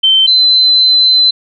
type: tone pair in turn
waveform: sine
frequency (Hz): 3100 / 4052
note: G7 / B7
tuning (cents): -20 / +44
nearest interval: perfect fourth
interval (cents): 464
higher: second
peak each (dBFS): -5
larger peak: neither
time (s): 0.03-0.27 / 0.27-1.31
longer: second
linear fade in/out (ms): 10
effects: none